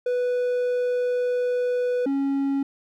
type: tone pair in turn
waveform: triangle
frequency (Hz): 493.9 / 275.8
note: B4 / C#4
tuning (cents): 0 / -9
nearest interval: minor seventh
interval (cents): 1009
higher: first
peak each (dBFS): -19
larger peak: neither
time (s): 0.06-2.06 / 2.06-2.63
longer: first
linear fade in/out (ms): 5
effects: none